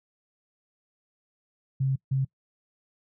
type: tone bursts at uneven times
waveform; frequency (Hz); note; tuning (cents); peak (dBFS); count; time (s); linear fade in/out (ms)
sine; 134; C3; +42; -22; 2; 1.8-1.96 / 2.11-2.25; 10
effects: noise-tail reverb RT60 0.1 s tail -23 dB re dry